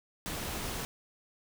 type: noise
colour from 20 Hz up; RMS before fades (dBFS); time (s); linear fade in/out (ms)
pink; -37; 0.26-0.85; 0
effects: none